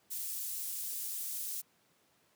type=high-pass noise; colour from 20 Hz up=pink; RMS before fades=-39 dBFS; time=0.1-1.62 s; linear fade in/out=20 ms; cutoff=10000 Hz; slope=12 dB/octave; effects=pink hiss -70 dBFS RMS until 2.35 s + high-pass 150 Hz 12 dB/octave